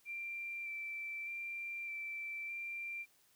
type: tone with vibrato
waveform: sine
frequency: 2351 Hz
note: D7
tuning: 1 cent sharp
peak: -40 dBFS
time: 0.05-3.06 s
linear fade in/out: 50 ms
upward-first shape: square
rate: 0.82 Hz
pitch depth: 12 cents each way
effects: white hiss -70 dBFS RMS until 3.35 s